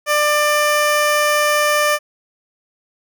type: tone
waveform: 15% pulse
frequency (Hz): 595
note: D5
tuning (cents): +22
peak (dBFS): -7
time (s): 0.06-1.99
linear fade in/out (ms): 50
effects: none